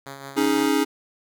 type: tone with tremolo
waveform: 5% pulse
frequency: 137.8 Hz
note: C#3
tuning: 10 cents flat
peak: -23 dBFS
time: 0.06-0.69 s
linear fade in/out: 2 ms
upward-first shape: sine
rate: 6 Hz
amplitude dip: 45%
type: chord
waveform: square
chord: C# suspended second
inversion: none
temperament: just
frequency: 277.2 / 311.8 / 415.8 Hz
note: C#4 / D#4 / G#4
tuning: 0 / +4 / +2 cents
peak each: -23 / -23 / -25 dBFS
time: 0.36-0.85 s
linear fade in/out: 20 ms
effects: none